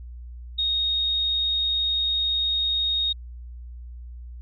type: tone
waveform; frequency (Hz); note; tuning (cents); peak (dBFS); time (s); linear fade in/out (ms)
sine; 3729; A#7; 0; -21; 0.58-3.13; 10
effects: added 60 Hz sine -36 dBFS peak until 4.41 s